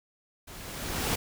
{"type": "noise with level ramp", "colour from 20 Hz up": "pink", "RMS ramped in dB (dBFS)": [-46, -27], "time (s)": [0.47, 1.16], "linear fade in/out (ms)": 10, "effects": []}